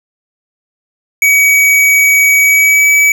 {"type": "tone with pitch glide", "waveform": "square", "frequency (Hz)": [2266, 2287], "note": ["C#7", "D7"], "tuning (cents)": [37, -47], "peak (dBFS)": -6, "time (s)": [1.22, 3.12], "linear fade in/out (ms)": 2, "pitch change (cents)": 16, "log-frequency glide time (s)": [2.39, 2.85], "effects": []}